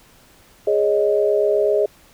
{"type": "chord", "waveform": "sine", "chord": "Ab suspended fourth", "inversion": "none", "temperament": "equal", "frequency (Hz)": [415.3, 554.4, 622.3], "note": ["Ab4", "Db5", "Eb5"], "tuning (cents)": [0, 0, 0], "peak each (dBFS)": [-17, -22, -19], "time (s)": [0.67, 1.86], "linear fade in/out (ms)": 5, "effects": ["pink hiss -51 dBFS RMS until 2.13 s"]}